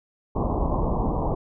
pink low-pass noise, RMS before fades -24 dBFS, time 0.35-1.35 s, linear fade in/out 10 ms, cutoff 1100 Hz, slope 96 dB/octave, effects none

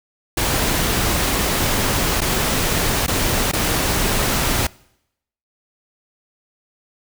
pink noise with dropouts, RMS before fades -19 dBFS, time 0.37-4.67 s, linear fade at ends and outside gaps 5 ms, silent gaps 2.207-2.215 / 3.065-3.079 / 3.516-3.533 s, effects noise-tail reverb RT60 0.8 s tail -24 dB re dry

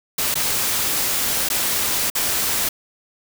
white noise with dropouts, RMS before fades -21 dBFS, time 0.18-2.69 s, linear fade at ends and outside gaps 5 ms, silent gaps 0.343-0.354 / 1.488-1.5 / 2.101-2.151 s, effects none

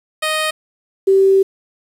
10% pulse / sine tone pair in turn, 622.3 / 387.1 Hz, D#5 / G4, 0 / -22 cents, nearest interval minor sixth, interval 822 cents, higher first, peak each -8 dBFS, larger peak neither, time 0.22-0.51 / 1.07-1.43 s, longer second, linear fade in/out 10 ms, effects resampled to 32000 Hz + 7-bit

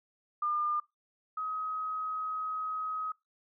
sine tone pair in turn, 1205 / 1266.2 Hz, D6 / D#6, +44 / +30 cents, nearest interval minor second, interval 86 cents, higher second, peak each -28 / -32 dBFS, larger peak first, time 0.42-0.8 / 1.37-3.12 s, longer second, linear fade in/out 5 ms, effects noise-tail reverb RT60 0.2 s tail -22 dB re dry

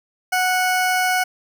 20% pulse tone, 737 Hz, F#5, 7 cents flat, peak -12 dBFS, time 0.32-1.24 s, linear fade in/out 10 ms, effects none

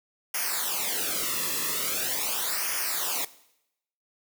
white noise with flanger, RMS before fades -29 dBFS, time 0.34-3.25 s, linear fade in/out 5 ms, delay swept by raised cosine 0.25 to 1.35 ms, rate 0.42 Hz, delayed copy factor -0.85, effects noise-tail reverb RT60 0.8 s tail -18 dB re dry

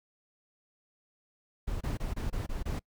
brown noise bursts, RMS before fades -33 dBFS, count 7, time 1.67-2.794 s, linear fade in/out 10 ms, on 140 ms, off 24 ms, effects noise-tail reverb RT60 0.1 s tail -25 dB re dry

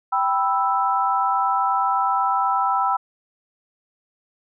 sine chord, E minor, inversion first, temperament equal, 784 / 987.8 / 1318.5 Hz, G5 / B5 / E6, 0 / 0 / 0 cents, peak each -22 dBFS, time 0.12-2.97 s, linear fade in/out 10 ms, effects none

